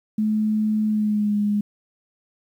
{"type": "tone with pitch glide", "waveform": "sine", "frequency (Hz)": [214.8, 206.8], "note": ["A3", "G#3"], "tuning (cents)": [-41, -7], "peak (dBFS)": -18, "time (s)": [0.18, 1.61], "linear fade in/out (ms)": 5, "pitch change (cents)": -66, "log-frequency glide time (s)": [0.86, 1.36], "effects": ["9-bit"]}